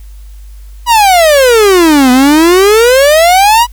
45% pulse exponential two-way sweep, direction down then up, 987.8 to 246.9 to 987.8 Hz, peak -3 dBFS, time 0.86-3.67 s, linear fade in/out 50 ms, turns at 2.11 s, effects added 50 Hz sine -27 dBFS peak until 3.72 s + white hiss -47 dBFS RMS until 3.72 s

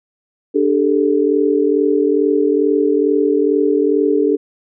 sine chord, D suspended fourth, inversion none, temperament equal with one note detuned, 293.7 / 397.7 / 440 Hz, D4 / G4 / A4, 0 / +25 / 0 cents, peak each -16 dBFS, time 0.54-4.37 s, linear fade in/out 20 ms, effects none

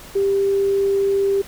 sine tone, 394.7 Hz, G4, 12 cents sharp, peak -15 dBFS, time 0.15-1.42 s, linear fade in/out 10 ms, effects pink hiss -40 dBFS RMS until 1.47 s

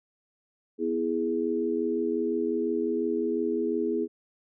sine chord, E major, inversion second, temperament equal, 246.9 / 329.6 / 415.3 Hz, B3 / E4 / G#4, 0 / 0 / 0 cents, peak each -31 / -29 / -28 dBFS, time 0.78-4.08 s, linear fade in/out 50 ms, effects none

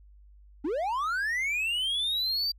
triangle linear sweep, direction up, 261.6 to 4699 Hz, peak -25 dBFS, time 0.64-2.52 s, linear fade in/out 10 ms, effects added 50 Hz sine -51 dBFS peak until 2.58 s

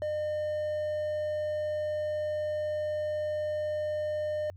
triangle tone, 606 Hz, D#5, 46 cents flat, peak -27 dBFS, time 0.02-4.5 s, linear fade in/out 0 ms, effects added 92 Hz sine -46 dBFS peak until 4.56 s

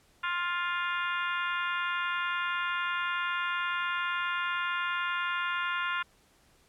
harmonic tone with a mistuned harmonic, 350.6 Hz, F4, 7 cents sharp, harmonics 3 / 4 / 5 / 6 / 7 / 8 / 9 / 10, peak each -34 / -32 / -38 / -41 / -41 / -40 / -49 / -47 dBFS, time 0.23-6.03 s, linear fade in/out 10 ms, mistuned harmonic 9, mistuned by +65 cents, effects pink hiss -64 dBFS RMS until 6.68 s + low-pass 12000 Hz 12 dB/octave

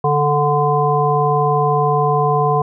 harmonic tone, 146.8 Hz, D3, in tune, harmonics 1 / 3 / 5 / 7, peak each -18 / -18 / -18 / -18 dBFS, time 0.04-2.62 s, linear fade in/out 5 ms, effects none

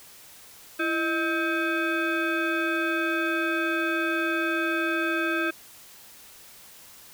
sine tone with frequency modulation, 622.3 Hz, D#5, in tune, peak -23 dBFS, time 0.79-5.51 s, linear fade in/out 10 ms, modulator 956 Hz, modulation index 1.9, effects white hiss -49 dBFS RMS until 7.13 s

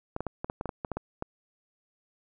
clicks, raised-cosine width 1 ms, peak -18 dBFS, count 12, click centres 0.164 / 0.206 / 0.267 / 0.445 / 0.499 / 0.611 / 0.657 / 0.692 / 0.848 / 0.917 / 0.97 / 1.224 s, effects none

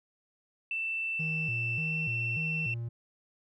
sine tone with pitch glide, 2666 to 2691 Hz, E7 to E7, +19 to +35 cents, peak -30 dBFS, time 0.71-2.74 s, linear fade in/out 2 ms, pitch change +16 cents, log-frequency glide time 1.73-2.01 s
triangle tone with vibrato, 136.1 Hz, C#3, 31 cents flat, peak -31 dBFS, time 1.19-2.89 s, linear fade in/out 10 ms, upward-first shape square, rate 1.7 Hz, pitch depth 260 cents each way
effects tanh soft clip ceiling -20 dBFS

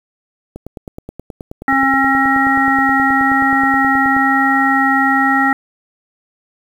click train, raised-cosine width 2 ms, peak -15 dBFS, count 35, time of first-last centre 0.56-4.166 s, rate 9.43 Hz
harmonic tone, 270.1 Hz, C#4, 45 cents flat, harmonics 1 / 3 / 5 / 7, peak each -16 / -16 / -17 / -15 dBFS, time 1.68-5.53 s, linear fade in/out 2 ms
effects 7-bit

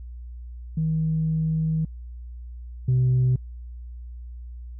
sine tone pair in turn, 159 / 127.41 Hz, D#3 / C3, +38 / -46 cents, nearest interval major third, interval 384 cents, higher first, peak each -20 / -15 dBFS, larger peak second, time 0.77-1.85 / 2.88-3.36 s, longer first, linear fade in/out 5 ms, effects tanh soft clip ceiling -15 dBFS + added 60 Hz sine -35 dBFS peak until 4.79 s

